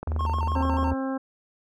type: click train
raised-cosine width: 1 ms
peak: -20 dBFS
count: 21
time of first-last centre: 0.03-0.919 s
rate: 22.5 Hz
type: tone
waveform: triangle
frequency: 78 Hz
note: D#2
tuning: 5 cents sharp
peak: -22 dBFS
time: 0.07-0.94 s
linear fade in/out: 10 ms
type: tone with vibrato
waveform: triangle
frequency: 989 Hz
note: B5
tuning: 2 cents sharp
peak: -26 dBFS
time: 0.19-0.91 s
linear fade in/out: 5 ms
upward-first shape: square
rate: 6.9 Hz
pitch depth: 150 cents each way
type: harmonic tone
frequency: 266.2 Hz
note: C4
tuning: 30 cents sharp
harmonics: 1 / 2 / 3 / 4 / 5 / 6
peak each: -27 / -33 / -37 / -39 / -41 / -43 dBFS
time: 0.55-1.18 s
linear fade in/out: 10 ms
effects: none